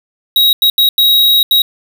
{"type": "tone bursts at uneven times", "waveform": "square", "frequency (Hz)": 3816, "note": "A#7", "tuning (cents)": 40, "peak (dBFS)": -7, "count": 5, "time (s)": [[0.36, 0.53], [0.62, 0.7], [0.78, 0.89], [0.98, 1.43], [1.51, 1.62]], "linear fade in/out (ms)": 2, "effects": []}